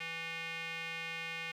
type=tone with band-pass filter; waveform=square; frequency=164.81 Hz; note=E3; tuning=in tune; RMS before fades=-41 dBFS; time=0-1.52 s; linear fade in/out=10 ms; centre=2400 Hz; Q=3.6; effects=11-bit